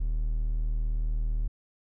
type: tone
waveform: triangle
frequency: 38.89 Hz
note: D#1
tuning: in tune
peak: -23 dBFS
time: 0-1.48 s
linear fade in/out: 10 ms
effects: none